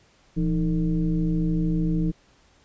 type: tone with frequency modulation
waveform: sine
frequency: 168.6 Hz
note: E3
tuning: 39 cents sharp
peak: -20 dBFS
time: 0.36-2.12 s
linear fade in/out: 20 ms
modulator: 142 Hz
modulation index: 1
effects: pink hiss -59 dBFS RMS until 2.64 s + resampled to 16000 Hz